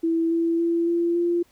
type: tone with pitch steps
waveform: sine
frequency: 329.6 / 333.4 / 337.3 / 341.2 / 345.2 Hz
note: E4 / E4 / E4 / F4 / F4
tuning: 0 / +20 / +40 / -40 / -20 cents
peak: -19 dBFS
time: 0.03-1.43 s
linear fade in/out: 10 ms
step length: 280 ms
effects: pink hiss -61 dBFS RMS until 1.51 s